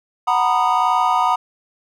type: chord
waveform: triangle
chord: B major seventh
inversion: second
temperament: just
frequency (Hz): 740.8 / 926 / 987.8 / 1234.7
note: F#5 / A#5 / B5 / D#6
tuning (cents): +2 / -12 / 0 / -14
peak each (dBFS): -18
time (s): 0.27-1.36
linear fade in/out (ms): 10
effects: none